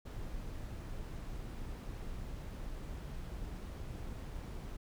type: noise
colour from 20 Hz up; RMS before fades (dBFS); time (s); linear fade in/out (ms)
brown; -43; 0.05-4.77; 10
effects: none